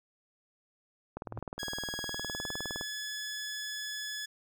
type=click train; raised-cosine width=1 ms; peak=-24 dBFS; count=33; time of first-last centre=1.17-2.811 s; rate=19.5 Hz
type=tone with exponential growth; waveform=triangle; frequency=110.3 Hz; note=A2; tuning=5 cents sharp; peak=-32 dBFS; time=1.25-1.39 s; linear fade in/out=0 ms; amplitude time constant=30 ms
type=tone with pitch glide; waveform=15% pulse; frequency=1661.2 to 1706.9 Hz; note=G#6 to G#6; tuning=0 to +47 cents; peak=-30 dBFS; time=1.59-4.26 s; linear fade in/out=10 ms; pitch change=+47 cents; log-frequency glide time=2.04-2.48 s
effects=none